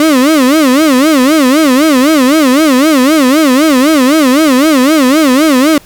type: tone with vibrato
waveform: 35% pulse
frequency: 283.5 Hz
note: C#4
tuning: 39 cents sharp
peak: -3 dBFS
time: 0-5.78 s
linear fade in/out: 2 ms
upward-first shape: sine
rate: 3.9 Hz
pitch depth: 220 cents each way
effects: pink hiss -39 dBFS RMS until 5.85 s